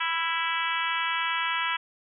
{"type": "harmonic tone with a mistuned harmonic", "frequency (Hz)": 329.6, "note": "E4", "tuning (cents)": 0, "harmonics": [3, 4, 5, 6, 7, 8, 9, 10], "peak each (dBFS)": [-31, -32, -33, -34, -34, -35, -36, -36], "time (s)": [0, 1.77], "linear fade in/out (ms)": 10, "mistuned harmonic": 4, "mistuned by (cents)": 17, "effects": []}